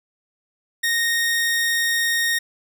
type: tone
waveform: sawtooth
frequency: 1857 Hz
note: A#6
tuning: 7 cents flat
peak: -15 dBFS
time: 0.83-2.39 s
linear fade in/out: 10 ms
effects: none